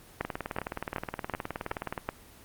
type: two click trains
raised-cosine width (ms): 0.5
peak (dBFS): -14 / -17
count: 6 / 34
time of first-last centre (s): 0.21-2.09 / 0.25-1.978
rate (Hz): 2.66 / 19.1
effects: pink hiss -53 dBFS RMS until 2.44 s + Opus 24 kbps